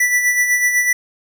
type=tone with tremolo; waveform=square; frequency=1970 Hz; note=B6; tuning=5 cents flat; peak=-12 dBFS; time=0-0.93 s; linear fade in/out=5 ms; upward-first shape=sine; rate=8 Hz; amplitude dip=50%; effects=none